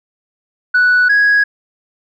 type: tone pair in turn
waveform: sine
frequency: 1480 / 1660.4 Hz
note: F#6 / G#6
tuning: 0 / -1 cents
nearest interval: major second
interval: 199 cents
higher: second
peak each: -6 dBFS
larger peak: neither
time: 0.74-1.09 / 1.09-1.44 s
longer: neither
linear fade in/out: 10 ms
effects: tanh soft clip ceiling -6 dBFS